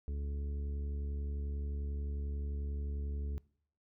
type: harmonic tone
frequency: 71.3 Hz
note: C#2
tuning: 49 cents sharp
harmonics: 1 / 2 / 3 / 4 / 5 / 6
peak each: -35 / -52 / -51 / -56 / -60 / -54 dBFS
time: 0.08-3.38 s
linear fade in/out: 0 ms
effects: noise-tail reverb RT60 0.6 s tail -23 dB re dry